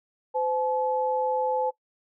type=tone pair together; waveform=sine; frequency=512 / 859.4 Hz; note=C5 / A5; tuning=-38 / -41 cents; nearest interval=major sixth; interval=897 cents; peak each=-26 dBFS; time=0.34-1.71 s; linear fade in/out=20 ms; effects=noise-tail reverb RT60 0.1 s tail -20 dB re dry